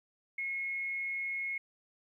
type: tone with amplitude modulation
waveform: sine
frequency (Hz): 2172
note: C#7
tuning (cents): -36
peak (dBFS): -32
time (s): 0.38-1.58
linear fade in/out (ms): 5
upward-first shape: sine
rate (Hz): 232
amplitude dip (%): 25
effects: 12-bit